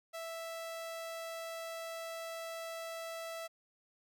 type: tone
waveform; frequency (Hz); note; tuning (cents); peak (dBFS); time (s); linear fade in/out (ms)
sawtooth; 659.3; E5; 0; -37; 0.13-3.48; 20
effects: none